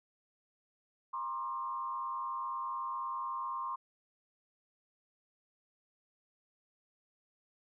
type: tone with frequency modulation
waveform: sine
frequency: 1063 Hz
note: C6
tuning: 27 cents sharp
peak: -35 dBFS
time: 1.13-3.76 s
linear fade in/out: 10 ms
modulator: 110 Hz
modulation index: 0.83
effects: none